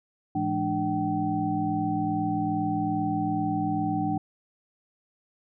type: tone cluster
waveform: sine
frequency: 107.7 / 168.1 / 210.5 / 298.2 / 766 Hz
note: A2 / E3 / G#3 / D4 / G5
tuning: -37 / +34 / +24 / +27 / -40 cents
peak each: -35 / -32 / -33 / -28 / -29 dBFS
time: 0.35-4.18 s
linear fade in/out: 5 ms
effects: none